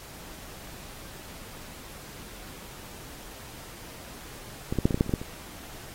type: clicks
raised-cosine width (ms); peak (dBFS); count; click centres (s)
3; -15 / -30 / -11 / -6 / -14 / -11 / -27 / -7 / -26 / -17 / -10 / -22; 12; 4.725 / 4.756 / 4.787 / 4.855 / 4.908 / 4.944 / 4.976 / 5.009 / 5.063 / 5.094 / 5.138 / 5.215
effects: pink hiss -45 dBFS RMS until 5.94 s + AAC 48 kbps